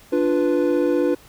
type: chord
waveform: triangle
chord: B diminished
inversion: first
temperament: equal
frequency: 293.7 / 349.2 / 493.9 Hz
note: D4 / F4 / B4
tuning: 0 / 0 / 0 cents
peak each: -19 dBFS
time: 0.12-1.15 s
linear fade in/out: 10 ms
effects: pink hiss -49 dBFS RMS until 1.28 s